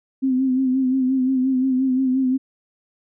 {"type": "tone with vibrato", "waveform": "sine", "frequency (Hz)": 260.3, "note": "C4", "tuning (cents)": -9, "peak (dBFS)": -16, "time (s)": [0.22, 2.38], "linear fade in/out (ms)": 20, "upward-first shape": "sine", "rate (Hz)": 5.7, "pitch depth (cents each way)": 46, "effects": []}